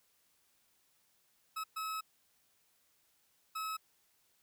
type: tone bursts at uneven times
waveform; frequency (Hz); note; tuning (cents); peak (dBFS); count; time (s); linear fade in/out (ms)
40% pulse; 1289; E6; -39; -36; 3; 1.56-1.64 / 1.76-2.01 / 3.55-3.77; 10
effects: white hiss -73 dBFS RMS until 4.42 s